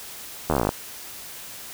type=slowing click train; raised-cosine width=1 ms; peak=-7 dBFS; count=13; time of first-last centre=0.5-0.691 s; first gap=12 ms; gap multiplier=1.05; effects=white hiss -39 dBFS RMS until 1.73 s